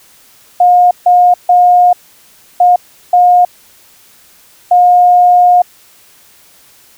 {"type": "tone bursts at uneven times", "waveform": "sine", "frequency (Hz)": 715, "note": "F5", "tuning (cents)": 41, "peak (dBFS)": -3, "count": 6, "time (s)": [[0.6, 0.91], [1.06, 1.34], [1.49, 1.93], [2.6, 2.76], [3.13, 3.45], [4.71, 5.62]], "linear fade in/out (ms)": 5, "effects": ["white hiss -44 dBFS RMS until 6.97 s"]}